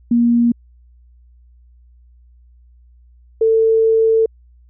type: tone pair in turn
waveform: sine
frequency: 236.7 / 446.8 Hz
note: A#3 / A4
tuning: +27 / +27 cents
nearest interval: major seventh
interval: 1100 cents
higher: second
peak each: -10 dBFS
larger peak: neither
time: 0.11-0.52 / 3.41-4.26 s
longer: second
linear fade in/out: 5 ms
effects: added 60 Hz sine -45 dBFS peak until 4.69 s